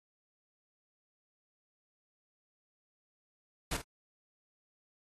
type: noise with echo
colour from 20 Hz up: pink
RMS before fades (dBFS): -35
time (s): 3.71-3.77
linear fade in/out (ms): 5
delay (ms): 48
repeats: 1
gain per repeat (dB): -10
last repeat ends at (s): 3.818
effects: AAC 32 kbps

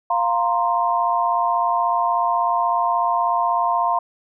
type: chord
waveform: sine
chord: F suspended fourth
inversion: none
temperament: just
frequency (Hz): 698.5 / 931.3 / 1047.7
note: F5 / Bb5 / C6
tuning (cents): 0 / -2 / +2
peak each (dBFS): -21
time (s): 0.1-3.99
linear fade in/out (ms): 5
effects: none

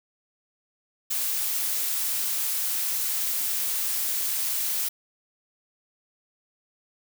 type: noise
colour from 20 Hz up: blue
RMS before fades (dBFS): -27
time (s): 1.1-4.89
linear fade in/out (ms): 10
effects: none

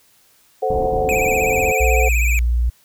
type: chord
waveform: sine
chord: F# diminished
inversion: first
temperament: equal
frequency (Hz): 440 / 523.3 / 740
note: A4 / C5 / F#5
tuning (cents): 0 / 0 / 0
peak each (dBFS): -21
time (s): 0.62-2.09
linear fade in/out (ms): 10
type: low-pass noise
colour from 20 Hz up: pink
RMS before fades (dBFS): -25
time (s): 0.7-1.72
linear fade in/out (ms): 2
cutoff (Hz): 830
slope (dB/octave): 48
type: tone with vibrato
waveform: square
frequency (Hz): 2435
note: D#7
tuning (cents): -38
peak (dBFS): -20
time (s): 1.09-2.39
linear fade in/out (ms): 0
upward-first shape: triangle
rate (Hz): 16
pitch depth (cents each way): 120
type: tone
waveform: sine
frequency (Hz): 59.2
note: A#1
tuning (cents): +27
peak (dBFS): -14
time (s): 1.8-2.7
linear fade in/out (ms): 10
effects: white hiss -55 dBFS RMS until 2.84 s

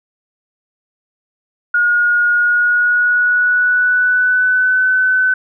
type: tone with pitch glide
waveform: sine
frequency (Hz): 1437 to 1511.9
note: F6 to F#6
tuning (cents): +49 to +37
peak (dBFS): -10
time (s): 1.74-5.34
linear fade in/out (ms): 5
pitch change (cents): +88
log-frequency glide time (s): 2.32-4.85
effects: none

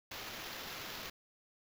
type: noise with sample-and-hold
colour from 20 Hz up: violet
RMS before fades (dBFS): -45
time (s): 0.11-1.1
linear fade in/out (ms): 5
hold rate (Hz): 8820
effects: none

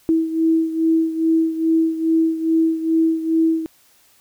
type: beating tone pair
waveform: sine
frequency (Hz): 323.8 / 326.2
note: E4 / E4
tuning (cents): -31 / -18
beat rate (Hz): 2.4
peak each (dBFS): -16 / -21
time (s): 0.09-3.66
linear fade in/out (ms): 0
effects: white hiss -55 dBFS RMS until 4.2 s

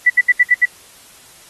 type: tone bursts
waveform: sine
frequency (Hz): 1971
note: B6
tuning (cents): -4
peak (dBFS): -6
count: 6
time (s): 0.06-0.656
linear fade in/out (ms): 10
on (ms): 41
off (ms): 70
effects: white hiss -44 dBFS RMS until 1.49 s + AAC 32 kbps

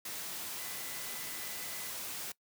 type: tone in noise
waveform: sine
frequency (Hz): 2003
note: B6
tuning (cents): +24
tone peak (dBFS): -52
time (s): 0.58-1.9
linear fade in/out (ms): 5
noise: white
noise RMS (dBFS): -41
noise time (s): 0.05-2.32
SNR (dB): -14
effects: noise-tail reverb RT60 0.1 s tail -21 dB re dry + high-pass 100 Hz 12 dB/octave

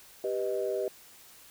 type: chord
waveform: sine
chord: G augmented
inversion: none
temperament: equal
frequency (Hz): 392 / 493.9 / 622.3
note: G4 / B4 / D#5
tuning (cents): 0 / 0 / 0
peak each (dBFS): -31 / -33 / -33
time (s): 0.24-0.88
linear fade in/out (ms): 2
effects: tanh soft clip ceiling -19 dBFS + white hiss -54 dBFS RMS until 1.5 s

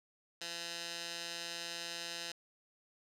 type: tone with band-pass filter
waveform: 15% pulse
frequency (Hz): 170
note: F3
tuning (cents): -46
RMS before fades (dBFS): -43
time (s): 0.41-2.32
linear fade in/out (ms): 5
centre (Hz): 4500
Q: 1.4
effects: none

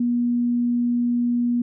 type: tone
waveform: sine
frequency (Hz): 240.7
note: B3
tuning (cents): -44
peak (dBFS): -18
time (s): 0-1.62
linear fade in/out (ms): 5
effects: none

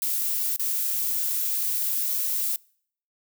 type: noise with dropouts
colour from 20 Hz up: violet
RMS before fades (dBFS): -26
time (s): 0.02-2.56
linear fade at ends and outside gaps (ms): 1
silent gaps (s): 0.562-0.595
effects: noise-tail reverb RT60 0.6 s tail -26 dB re dry

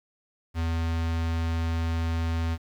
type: tone with notch filter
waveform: square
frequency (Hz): 82.41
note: E2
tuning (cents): 0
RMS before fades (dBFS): -27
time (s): 0.54-2.58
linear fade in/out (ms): 50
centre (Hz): 480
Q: 1.9
effects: low-pass 5000 Hz 12 dB/octave + 9-bit

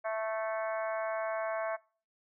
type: harmonic tone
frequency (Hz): 220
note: A3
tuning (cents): 0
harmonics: 3 / 4 / 5 / 6 / 7 / 8 / 9 / 10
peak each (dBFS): -32 / -43 / -40 / -47 / -43 / -47 / -53 / -47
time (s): 0.04-1.77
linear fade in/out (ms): 20
effects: noise-tail reverb RT60 0.4 s tail -24 dB re dry

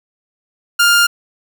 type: tone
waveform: sawtooth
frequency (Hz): 1404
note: F6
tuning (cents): +9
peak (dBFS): -5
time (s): 0.79-1.07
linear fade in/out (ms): 10
effects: none

